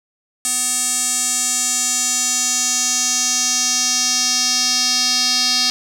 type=tone with band-pass filter sweep; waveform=square; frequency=250 Hz; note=B3; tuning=21 cents sharp; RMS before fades=-18 dBFS; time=0.45-5.7 s; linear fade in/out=0 ms; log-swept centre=8200 to 4900 Hz; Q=4.2; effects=none